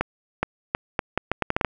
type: accelerating click train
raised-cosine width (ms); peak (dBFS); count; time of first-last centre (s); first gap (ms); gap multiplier
0.5; -6; 11; 0.01-1.647; 420; 0.76
effects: none